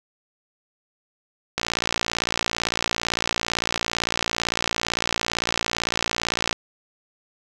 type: click train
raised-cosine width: 0.2 ms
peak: -4 dBFS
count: 287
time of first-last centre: 1.58-6.528 s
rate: 57.8 Hz
effects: none